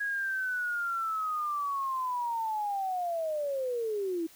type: linear sweep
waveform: sine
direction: down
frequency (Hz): 1661.2 to 318.9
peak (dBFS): -29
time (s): 0-4.27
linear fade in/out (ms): 10
effects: white hiss -56 dBFS RMS until 4.35 s